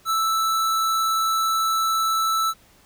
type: tone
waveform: square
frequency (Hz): 1318.5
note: E6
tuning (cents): 0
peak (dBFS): -20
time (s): 0.05-2.54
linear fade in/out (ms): 50
effects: pink hiss -55 dBFS RMS until 2.85 s